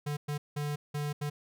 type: tone bursts at uneven times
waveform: square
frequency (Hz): 146.83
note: D3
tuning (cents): 0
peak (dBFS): -32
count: 5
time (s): 0.06-0.17 / 0.28-0.38 / 0.56-0.76 / 0.94-1.13 / 1.21-1.3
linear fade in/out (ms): 10
effects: none